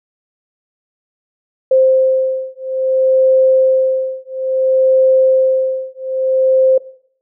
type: beating tone pair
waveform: sine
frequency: 523.3 / 523.89 Hz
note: C5 / C5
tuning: 0 / +2 cents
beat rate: 0.59 Hz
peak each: -13 dBFS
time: 1.71-6.78 s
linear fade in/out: 5 ms
effects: noise-tail reverb RT60 0.6 s tail -19 dB re dry